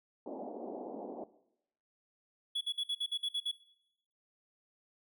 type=band-pass noise; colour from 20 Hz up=pink; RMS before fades=-43 dBFS; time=0.26-1.24 s; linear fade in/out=2 ms; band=230 to 800 Hz; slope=48 dB/octave
type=tone bursts; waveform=triangle; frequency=3381 Hz; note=G#7; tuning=30 cents sharp; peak=-30 dBFS; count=9; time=2.55-3.516 s; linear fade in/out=10 ms; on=62 ms; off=51 ms
effects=noise-tail reverb RT60 0.8 s tail -17 dB re dry